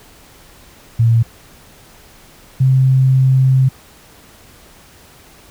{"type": "tone pair in turn", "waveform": "sine", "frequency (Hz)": [115.1, 131.58], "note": ["A#2", "C3"], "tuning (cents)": [-22, 10], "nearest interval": "major second", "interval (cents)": 232, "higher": "second", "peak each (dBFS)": -8, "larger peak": "neither", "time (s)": [[0.99, 1.23], [2.6, 3.69]], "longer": "second", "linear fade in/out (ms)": 10, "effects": ["pink hiss -44 dBFS RMS until 5.5 s"]}